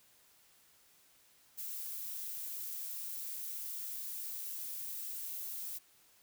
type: noise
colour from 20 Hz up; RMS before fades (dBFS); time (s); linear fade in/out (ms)
violet; -42; 1.57-5.79; 20
effects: white hiss -66 dBFS RMS until 6.22 s